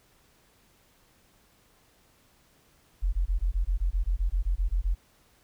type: tone bursts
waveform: sine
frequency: 43.65 Hz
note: F1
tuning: in tune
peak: -22 dBFS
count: 15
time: 3.02-4.95 s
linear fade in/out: 20 ms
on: 110 ms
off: 20 ms
effects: pink hiss -63 dBFS RMS until 5.43 s